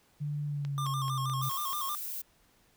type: tone with pitch glide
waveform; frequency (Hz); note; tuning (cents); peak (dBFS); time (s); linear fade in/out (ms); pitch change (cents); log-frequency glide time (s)
sine; 146.83 to 131.57; D3 to C3; 0 to +10; -31; 0.2-1.5; 20; -190; 0.46-1.16
type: click train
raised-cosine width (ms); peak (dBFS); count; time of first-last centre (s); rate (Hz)
0.2; -28; 6; 0.65-1.73; 4.63
type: tone with vibrato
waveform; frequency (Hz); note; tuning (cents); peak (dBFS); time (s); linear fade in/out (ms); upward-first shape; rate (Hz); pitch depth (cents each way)
square; 1138; C#6; +45; -34; 0.78-1.95; 0; square; 6.3; 85
type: noise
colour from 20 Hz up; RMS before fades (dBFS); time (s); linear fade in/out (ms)
violet; -38; 1.42-2.22; 10
effects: pink hiss -66 dBFS RMS until 2.76 s